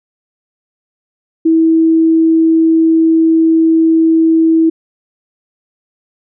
sine tone, 324.5 Hz, E4, 27 cents flat, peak -6 dBFS, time 1.45-4.7 s, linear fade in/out 10 ms, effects none

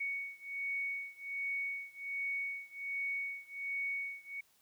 sine beating tone pair, 2228 / 2229.3 Hz, C#7 / C#7, +8 / +9 cents, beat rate 1.3 Hz, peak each -39 / -40 dBFS, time 0-4.41 s, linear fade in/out 10 ms, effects white hiss -70 dBFS RMS until 4.61 s

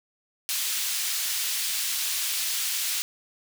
pink high-pass noise, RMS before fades -28 dBFS, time 0.49-3.02 s, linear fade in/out 0 ms, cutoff 3200 Hz, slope 12 dB/octave, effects none

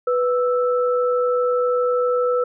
sine tone pair together, 493.9 / 1318.5 Hz, B4 / E6, 0 / 0 cents, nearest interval octave + perfect fourth, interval 1700 cents, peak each -17 / -24 dBFS, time 0.07-2.44 s, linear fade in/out 5 ms, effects none

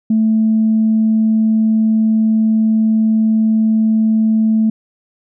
sine tone, 220 Hz, A3, in tune, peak -9 dBFS, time 0.1-4.7 s, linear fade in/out 5 ms, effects tanh soft clip ceiling -5 dBFS

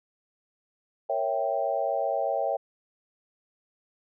sine chord, A# diminished seventh, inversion none, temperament equal, 466.2 / 554.4 / 659.3 / 784 Hz, A#4 / C#5 / E5 / G5, 0 / 0 / 0 / 0 cents, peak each -35 / -29 / -29 / -30 dBFS, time 1.09-2.57 s, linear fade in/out 10 ms, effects none

